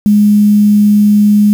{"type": "tone with quantisation", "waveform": "sine", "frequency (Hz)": 207.7, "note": "G#3", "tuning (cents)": 0, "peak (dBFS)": -4, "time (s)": [0.06, 1.53], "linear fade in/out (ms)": 0, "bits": 5, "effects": []}